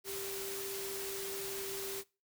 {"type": "tone in noise", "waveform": "sine", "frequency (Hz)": 392, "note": "G4", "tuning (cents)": 0, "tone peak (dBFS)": -42, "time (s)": [0.04, 2.04], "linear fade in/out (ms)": 50, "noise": "white", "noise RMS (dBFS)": -42, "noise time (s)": [0.04, 2.04], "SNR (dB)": -3, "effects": ["noise-tail reverb RT60 0.3 s tail -22 dB re dry"]}